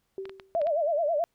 sine tone with exponential decay, 385.7 Hz, G4, 28 cents flat, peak -30 dBFS, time 0.18-0.59 s, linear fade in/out 1 ms, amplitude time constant 89 ms
clicks, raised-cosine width 0.3 ms, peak -27 dBFS, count 5, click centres 0.255 / 0.295 / 0.398 / 0.616 / 0.67 s
sine tone with vibrato, 629 Hz, D#5, 19 cents sharp, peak -23 dBFS, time 0.55-1.24 s, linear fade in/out 0 ms, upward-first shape sine, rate 9.3 Hz, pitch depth 160 cents each way
effects pink hiss -75 dBFS RMS until 1.34 s

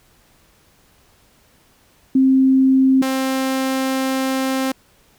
sine / sawtooth tone pair in turn, 264.4 / 264.4 Hz, C4 / C4, +18 / +18 cents, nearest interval unison, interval 0 cents, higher neither, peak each -10 / -14 dBFS, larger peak first, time 2.15-3.02 / 3.02-4.72 s, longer second, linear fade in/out 5 ms, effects pink hiss -55 dBFS RMS until 5.18 s

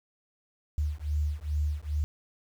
sine beating tone pair, 73.5 / 75.9 Hz, D2 / D#2, +2 / -42 cents, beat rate 2.4 Hz, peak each -30 dBFS, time 0.78-2.04 s, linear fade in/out 0 ms, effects 9-bit

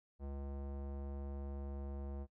square tone with low-pass filter, 69.6 Hz, C#2, 8 cents sharp, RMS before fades -44 dBFS, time 0.19-2.27 s, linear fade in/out 50 ms, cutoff 700 Hz, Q 1.2, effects noise-tail reverb RT60 0.1 s tail -21 dB re dry

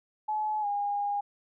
sine tone with pitch glide, 855 to 814.5 Hz, A5 to G#5, -50 to -34 cents, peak -27 dBFS, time 0.28-1.21 s, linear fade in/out 10 ms, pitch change -84 cents, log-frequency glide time 0.61-0.66 s, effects none

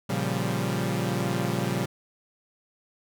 sawtooth chord, G half-diminished seventh, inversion first, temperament equal, 116.54 / 138.59 / 174.61 / 196 Hz, Bb2 / Db3 / F3 / G3, 0 / 0 / 0 / 0 cents, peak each -27 dBFS, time 0.09-1.86 s, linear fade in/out 10 ms, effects none

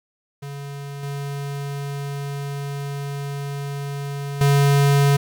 square tone with level steps, 141.2 Hz, C#3, 32 cents sharp, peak -31 / -27 / -14 dBFS, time 0.42-5.17 s, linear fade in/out 10 ms, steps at 1.03 / 4.41 s, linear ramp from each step 2 ms, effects 9-bit

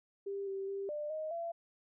sine tone with pitch steps, 397 / 389 / 394.5 / 596 / 624 / 676 Hz, G4 / G4 / G4 / D5 / D#5 / E5, +22 / -13 / +11 / +25 / +5 / +43 cents, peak -36 dBFS, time 0.26-1.52 s, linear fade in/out 10 ms, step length 210 ms, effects none

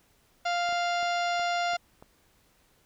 harmonic tone, 698 Hz, F5, 1 cent flat, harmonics 1 / 2 / 3 / 4 / 5 / 6 / 7 / 8 / 10, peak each -27 / -33 / -37 / -39 / -41 / -43 / -44 / -45 / -47 dBFS, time 0.45-1.77 s, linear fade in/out 10 ms
clicks, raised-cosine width 1 ms, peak -33 dBFS, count 6, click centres 0.69 / 0.726 / 1.029 / 1.396 / 1.735 / 2.025 s
effects pink hiss -65 dBFS RMS until 2.85 s

